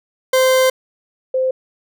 40% pulse / sine tone pair in turn, 519 / 519 Hz, C5 / C5, -14 / -14 cents, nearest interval unison, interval 0 cents, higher neither, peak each -10 / -14 dBFS, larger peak first, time 0.33-0.7 / 1.34-1.51 s, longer first, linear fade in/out 5 ms, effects none

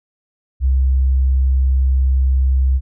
sine tone, 65.7 Hz, C2, 8 cents sharp, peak -11 dBFS, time 0.6-2.81 s, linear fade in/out 50 ms, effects none

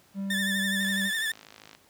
triangle tone, 196 Hz, G3, in tune, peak -27 dBFS, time 0.14-1.11 s, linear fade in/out 50 ms
30% pulse tone with vibrato, 1772 Hz, A6, 12 cents sharp, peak -24 dBFS, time 0.3-1.32 s, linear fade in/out 5 ms, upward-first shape sine, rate 12 Hz, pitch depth 53 cents each way
click train, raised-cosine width 0.2 ms, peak -29 dBFS, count 51, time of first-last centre 0.81-1.75 s, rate 53.2 Hz
effects pink hiss -60 dBFS RMS until 1.89 s + high-pass 100 Hz 12 dB/octave

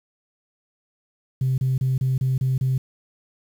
sine tone bursts, 130.81 Hz, C3, in tune, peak -17 dBFS, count 7, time 1.41-2.78 s, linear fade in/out 5 ms, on 170 ms, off 30 ms, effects tanh soft clip ceiling -15 dBFS + 8-bit

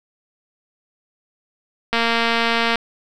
click train, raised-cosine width 0.3 ms, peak -3 dBFS, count 192, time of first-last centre 1.93-2.757 s, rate 231 Hz, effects none

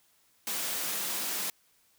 white high-pass noise, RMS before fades -33 dBFS, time 0.47-1.5 s, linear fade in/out 2 ms, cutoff 150 Hz, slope 48 dB/octave, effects white hiss -67 dBFS RMS until 1.98 s

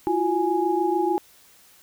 sine tone cluster, 336.3 / 363.1 / 832 Hz, E4 / F#4 / G#5, +35 / -33 / +3 cents, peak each -24 dBFS, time 0.07-1.18 s, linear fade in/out 0 ms, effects white hiss -54 dBFS RMS until 1.82 s

